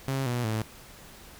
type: tone with pitch steps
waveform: sawtooth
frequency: 135 / 121.67 / 109.65 Hz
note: C#3 / B2 / A2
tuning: -45 / -25 / -6 cents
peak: -23 dBFS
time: 0.08-0.62 s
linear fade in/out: 0 ms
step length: 180 ms
effects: pink hiss -49 dBFS RMS until 1.39 s